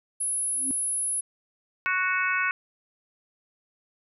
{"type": "tone", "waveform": "sine", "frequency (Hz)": 10560, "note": "E9", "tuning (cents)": 2, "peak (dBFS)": -25, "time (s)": [0.2, 1.21], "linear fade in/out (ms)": 10}
{"type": "tone with exponential growth", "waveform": "sine", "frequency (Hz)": 264.7, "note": "C4", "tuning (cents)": 20, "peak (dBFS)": -27, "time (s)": [0.51, 0.71], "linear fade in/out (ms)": 0, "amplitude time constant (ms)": 42}
{"type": "harmonic tone", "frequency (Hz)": 370, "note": "F#4", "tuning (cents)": 0, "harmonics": [3, 4, 5, 6, 7], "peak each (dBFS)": [-30, -26, -33, -30, -31], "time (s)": [1.86, 2.51], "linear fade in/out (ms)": 0}
{"effects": []}